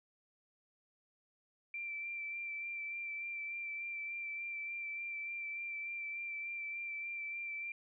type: tone with vibrato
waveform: sine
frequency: 2349 Hz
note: D7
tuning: in tune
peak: -39 dBFS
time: 1.74-7.72 s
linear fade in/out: 2 ms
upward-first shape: sine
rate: 3.4 Hz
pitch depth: 20 cents each way
effects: none